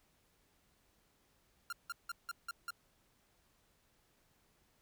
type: tone bursts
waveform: 45% pulse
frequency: 1391 Hz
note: F6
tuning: 7 cents flat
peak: -39 dBFS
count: 6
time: 1.7-2.706 s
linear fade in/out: 2 ms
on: 26 ms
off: 170 ms
effects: pink hiss -73 dBFS RMS until 4.81 s